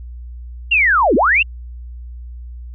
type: linear two-way sweep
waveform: sine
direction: down then up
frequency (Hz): 2849 to 207.7 to 2849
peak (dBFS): -10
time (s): 0.71-1.43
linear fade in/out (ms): 10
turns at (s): 1.15
effects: added 60 Hz sine -29 dBFS peak until 2.74 s